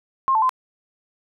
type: tone with pitch steps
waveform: sine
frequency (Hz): 1065 / 882 / 1029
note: C6 / A5 / C6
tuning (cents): +30 / +4 / -29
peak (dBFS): -15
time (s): 0.28-0.493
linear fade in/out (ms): 0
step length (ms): 71
effects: none